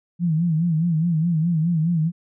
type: tone with vibrato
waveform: sine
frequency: 164.81 Hz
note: E3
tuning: in tune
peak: -17 dBFS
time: 0.19-2.12 s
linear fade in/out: 50 ms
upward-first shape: sine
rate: 4.8 Hz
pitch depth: 110 cents each way
effects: none